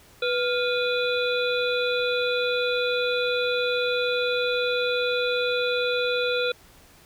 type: harmonic tone with a mistuned harmonic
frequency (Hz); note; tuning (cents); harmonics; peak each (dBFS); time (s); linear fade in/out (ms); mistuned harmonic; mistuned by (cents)
493.9; B4; 0; 1 / 3 / 5 / 7 / 8; -24 / -29 / -31 / -32 / -33; 0.22-6.52; 5; 3; -93
effects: pink hiss -53 dBFS RMS until 7.05 s